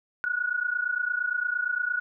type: tone pair together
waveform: sine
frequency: 1448 / 1476.7 Hz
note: F#6 / F#6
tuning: -38 / -4 cents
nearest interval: unison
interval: 34 cents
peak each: -28 dBFS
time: 0.24-2 s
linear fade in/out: 0 ms
effects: none